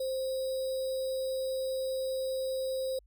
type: tone with sample-and-hold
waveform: sine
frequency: 525 Hz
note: C5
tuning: 6 cents sharp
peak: -30 dBFS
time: 0-2.99 s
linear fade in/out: 5 ms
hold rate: 4410 Hz
effects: added 50 Hz sine -59 dBFS peak until 3.06 s

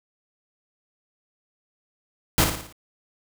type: noise with echo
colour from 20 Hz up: pink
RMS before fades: -18 dBFS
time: 2.38-2.44 s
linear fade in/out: 0 ms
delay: 57 ms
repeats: 5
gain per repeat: -6 dB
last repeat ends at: 2.725 s
effects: none

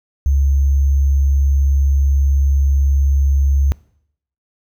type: tone with sample-and-hold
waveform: sine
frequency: 69.3 Hz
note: C#2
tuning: in tune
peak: -11 dBFS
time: 0.26-3.72 s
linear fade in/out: 0 ms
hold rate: 6300 Hz
effects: noise-tail reverb RT60 0.7 s tail -22 dB re dry

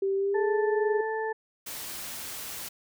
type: tone with pitch glide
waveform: sine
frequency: 390 to 418 Hz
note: G4 to G#4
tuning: -9 to +11 cents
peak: -24 dBFS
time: 0.02-1.01 s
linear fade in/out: 5 ms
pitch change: +120 cents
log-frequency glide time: 0.16-0.6 s
type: harmonic tone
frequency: 440 Hz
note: A4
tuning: in tune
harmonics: 1 / 2 / 4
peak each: -30 / -33 / -36 dBFS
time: 0.34-1.33 s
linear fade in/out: 10 ms
type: noise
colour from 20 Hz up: white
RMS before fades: -38 dBFS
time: 1.66-2.69 s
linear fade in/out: 10 ms
effects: none

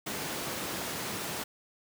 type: high-pass noise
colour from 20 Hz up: pink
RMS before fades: -36 dBFS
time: 0.06-1.44 s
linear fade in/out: 10 ms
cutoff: 150 Hz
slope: 12 dB/octave
effects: none

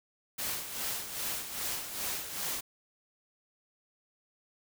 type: noise with tremolo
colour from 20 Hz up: white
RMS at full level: -34 dBFS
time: 0.38-2.61 s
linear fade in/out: 10 ms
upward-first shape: sine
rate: 2.5 Hz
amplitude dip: 60%
effects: none

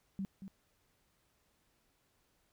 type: tone with echo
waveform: sine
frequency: 193.6 Hz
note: G3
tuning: 21 cents flat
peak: -35 dBFS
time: 0.19-0.25 s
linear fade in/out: 0 ms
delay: 230 ms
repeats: 1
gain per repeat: -9 dB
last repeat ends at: 0.48 s
effects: pink hiss -75 dBFS RMS until 2.52 s

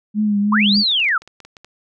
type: tone with vibrato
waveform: sine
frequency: 207.7 Hz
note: G#3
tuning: in tune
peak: -14 dBFS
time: 0.14-0.84 s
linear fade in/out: 50 ms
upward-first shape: triangle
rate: 3 Hz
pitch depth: 54 cents each way
type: linear two-way sweep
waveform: sine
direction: up then down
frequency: 932.3 to 4812 to 1225 Hz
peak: -14 dBFS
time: 0.52-1.18 s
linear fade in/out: 5 ms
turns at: 0.78 s
type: clicks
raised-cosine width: 0.2 ms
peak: -23 dBFS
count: 11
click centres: 0.751 / 0.915 / 1.001 / 1.044 / 1.087 / 1.22 / 1.276 / 1.403 / 1.45 / 1.568 / 1.646 s
effects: none

